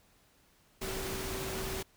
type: tone in noise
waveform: sine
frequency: 381.6 Hz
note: G4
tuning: 47 cents flat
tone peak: -40 dBFS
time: 0.81-1.83 s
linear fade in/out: 10 ms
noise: pink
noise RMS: -38 dBFS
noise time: 0.81-1.83 s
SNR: -5 dB
effects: pink hiss -66 dBFS RMS until 1.96 s